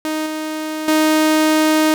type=tone with level steps; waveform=sawtooth; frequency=311.1 Hz; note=D#4; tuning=in tune; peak=-15 / -18 / -8 dBFS; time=0.05-1.94 s; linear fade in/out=0 ms; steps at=0.26 / 0.88 s; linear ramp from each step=2 ms; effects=none